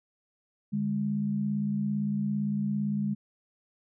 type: tone pair together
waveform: sine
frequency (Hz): 147.43 / 205.1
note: D3 / G#3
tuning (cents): +7 / -21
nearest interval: tritone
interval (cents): 572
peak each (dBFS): -33 / -27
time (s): 0.72-3.15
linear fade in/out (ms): 20
effects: none